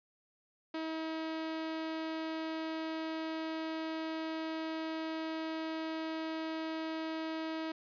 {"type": "tone", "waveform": "sawtooth", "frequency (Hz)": 320, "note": "D#4", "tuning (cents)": 49, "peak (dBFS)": -32, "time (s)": [0.74, 7.72], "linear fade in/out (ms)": 5, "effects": ["resampled to 11025 Hz"]}